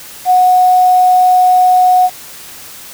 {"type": "tone with quantisation", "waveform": "sine", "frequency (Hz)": 733, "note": "F#5", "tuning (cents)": -16, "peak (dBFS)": -5, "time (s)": [0.25, 2.1], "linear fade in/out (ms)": 50, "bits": 5, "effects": ["white hiss -32 dBFS RMS until 2.93 s"]}